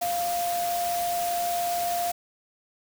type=tone in noise; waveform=sine; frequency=698.5 Hz; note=F5; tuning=in tune; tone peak=-25 dBFS; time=0.01-2.12 s; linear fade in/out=10 ms; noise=white; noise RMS=-34 dBFS; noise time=0.01-2.12 s; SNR=+6 dB; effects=none